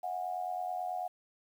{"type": "tone with amplitude modulation", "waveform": "sine", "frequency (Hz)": 726, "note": "F#5", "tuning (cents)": -33, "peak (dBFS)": -30, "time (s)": [0.03, 1.08], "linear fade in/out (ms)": 10, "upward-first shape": "sine", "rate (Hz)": 89.2, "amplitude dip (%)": 75, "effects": ["10-bit"]}